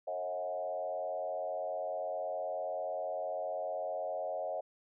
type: tone with frequency modulation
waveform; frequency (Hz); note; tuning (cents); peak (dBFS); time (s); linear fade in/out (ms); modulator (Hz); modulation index
sine; 634; D#5; +32; -34; 0.07-4.61; 10; 89.7; 1.2
effects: none